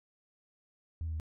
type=tone with pitch steps; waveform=sine; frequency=81.8 / 80.16 / 78.56 Hz; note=E2 / E2 / D#2; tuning=-13 / -48 / +17 cents; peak=-32 dBFS; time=1.01-1.199 s; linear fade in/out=0 ms; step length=63 ms; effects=tanh soft clip ceiling -30 dBFS